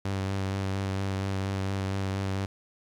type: tone with vibrato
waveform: sawtooth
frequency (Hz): 96.9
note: G2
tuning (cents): -20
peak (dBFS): -24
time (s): 0.05-2.46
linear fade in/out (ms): 5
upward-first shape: sine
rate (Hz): 4.3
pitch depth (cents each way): 19
effects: low-pass 7000 Hz 12 dB/octave + 10-bit